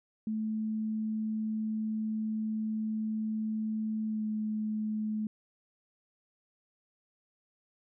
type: tone with pitch glide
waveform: sine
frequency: 217.7 to 215 Hz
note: A3 to A3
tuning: -18 to -40 cents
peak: -30 dBFS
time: 0.27-5.27 s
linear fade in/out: 2 ms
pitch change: -22 cents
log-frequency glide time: 4.07-4.24 s
effects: none